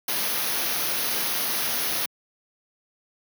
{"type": "band-stop noise", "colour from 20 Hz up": "white", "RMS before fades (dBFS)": -26, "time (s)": [0.08, 2.06], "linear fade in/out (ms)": 5, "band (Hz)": [6400, 9400], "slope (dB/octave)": 96, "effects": ["high-pass 150 Hz 12 dB/octave"]}